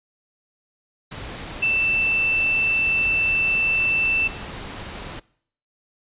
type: tone in noise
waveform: sine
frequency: 2662 Hz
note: E7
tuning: 16 cents sharp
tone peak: -17 dBFS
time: 1.62-4.28 s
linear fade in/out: 10 ms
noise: pink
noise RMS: -34 dBFS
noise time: 1.11-5.2 s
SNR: +14 dB
effects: noise-tail reverb RT60 0.6 s tail -22 dB re dry + resampled to 8000 Hz